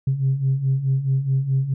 sine beating tone pair, 131.2 / 135.9 Hz, C3 / C#3, +5 / -34 cents, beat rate 4.7 Hz, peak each -23 / -18 dBFS, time 0.07-1.74 s, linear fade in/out 5 ms, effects tanh soft clip ceiling -12 dBFS

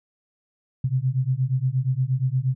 sine beating tone pair, 125.8 / 134.3 Hz, B2 / C3, +32 / +46 cents, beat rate 8.5 Hz, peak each -23 dBFS, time 0.84-2.55 s, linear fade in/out 5 ms, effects none

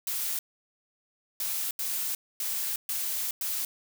blue noise bursts at uneven times, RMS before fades -31 dBFS, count 6, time 0.07-0.39 / 1.4-1.71 / 1.79-2.15 / 2.4-2.76 / 2.89-3.31 / 3.41-3.65 s, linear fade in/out 2 ms, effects none

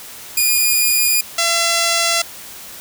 5% pulse tone pair in turn, 2442 / 676.8 Hz, D#7 / E5, -33 / +45 cents, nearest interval octave + minor seventh, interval 2222 cents, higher first, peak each -3 dBFS, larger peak neither, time 0.37-1.21 / 1.38-2.22 s, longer neither, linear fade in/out 5 ms, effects white hiss -35 dBFS RMS until 2.8 s

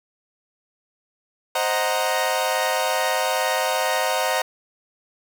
sawtooth chord, C half-diminished seventh, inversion none, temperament equal, 523.3 / 622.3 / 740 / 932.3 Hz, C5 / Eb5 / Gb5 / Bb5, 0 / 0 / 0 / 0 cents, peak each -22 dBFS, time 1.55-4.42 s, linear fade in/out 5 ms, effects none

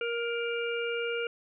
harmonic tone, 469.5 Hz, A#4, 12 cents sharp, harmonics 1 / 3 / 5 / 6, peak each -31 / -36 / -38 / -39 dBFS, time 0.01-1.27 s, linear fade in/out 2 ms, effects none

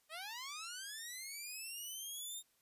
10% pulse linear sweep, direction up, 600 to 3697 Hz, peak -36 dBFS, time 0.09-2.43 s, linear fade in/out 50 ms, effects white hiss -75 dBFS RMS until 2.61 s + resampled to 32000 Hz

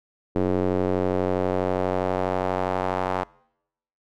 square tone with band-pass filter sweep, 46.15 Hz, F#1, 4 cents flat, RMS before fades -24 dBFS, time 0.35-3.24 s, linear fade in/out 10 ms, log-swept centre 380 to 870 Hz, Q 1.6, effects noise-tail reverb RT60 0.8 s tail -25 dB re dry

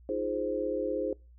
sine chord, F minor seventh, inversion third, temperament equal with one note detuned, 311.1 / 347.6 / 415.3 / 523.3 Hz, Eb4 / F4 / Ab4 / C5, 0 / -8 / 0 / 0 cents, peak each -36 / -37 / -34 / -32 dBFS, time 0.09-1.13 s, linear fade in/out 2 ms, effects noise-tail reverb RT60 0.3 s tail -26 dB re dry + added 60 Hz sine -52 dBFS peak until 1.38 s

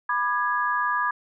sine chord, G# diminished, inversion first, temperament equal with one note detuned, 987.8 / 1199.3 / 1661.2 Hz, B5 / D6 / G#6, 0 / +36 / 0 cents, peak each -26 dBFS, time 0.09-1.11 s, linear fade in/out 5 ms, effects none

